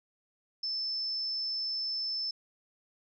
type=tone; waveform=sine; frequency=5274 Hz; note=E8; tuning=in tune; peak=-31 dBFS; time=0.63-2.31 s; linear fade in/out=5 ms; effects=none